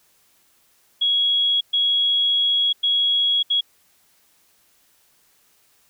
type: tone bursts at uneven times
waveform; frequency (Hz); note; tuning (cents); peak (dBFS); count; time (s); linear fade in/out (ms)
sine; 3325; G#7; +1; -16; 4; 1.01-1.61 / 1.73-2.73 / 2.83-3.43 / 3.5-3.61; 10
effects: white hiss -60 dBFS RMS until 5.89 s